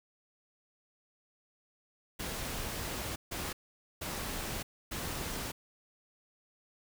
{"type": "noise bursts at uneven times", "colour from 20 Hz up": "pink", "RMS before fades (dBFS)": -38, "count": 4, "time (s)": [[2.19, 3.16], [3.31, 3.53], [4.01, 4.63], [4.91, 5.52]], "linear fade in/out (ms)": 10, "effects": []}